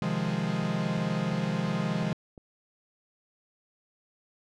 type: chord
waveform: 45% pulse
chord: F minor seventh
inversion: second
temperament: equal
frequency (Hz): 130.81 / 155.56 / 174.61 / 207.7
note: C3 / Eb3 / F3 / Ab3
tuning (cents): 0 / 0 / 0 / 0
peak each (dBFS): -36 / -33 / -31 / -32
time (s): 0.02-2.13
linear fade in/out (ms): 2
type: click train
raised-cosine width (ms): 2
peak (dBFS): -33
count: 7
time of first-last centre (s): 0.28-2.378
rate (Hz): 2.86
effects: low-pass 5000 Hz 12 dB/octave